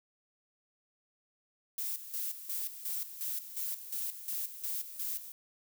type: noise with tremolo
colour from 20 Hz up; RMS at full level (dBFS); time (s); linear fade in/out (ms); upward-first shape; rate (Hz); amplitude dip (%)
violet; -36; 1.78-5.32; 2; square; 2.8; 70
effects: none